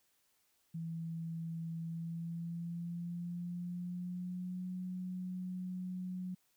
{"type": "tone with pitch glide", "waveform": "sine", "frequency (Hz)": [164.81, 182.87], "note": ["E3", "F#3"], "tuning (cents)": [0, -20], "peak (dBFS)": -38, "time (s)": [0.74, 6.35], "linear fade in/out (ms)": 10, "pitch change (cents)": 180, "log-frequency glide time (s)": [1.8, 4.7], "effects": ["white hiss -75 dBFS RMS until 6.56 s"]}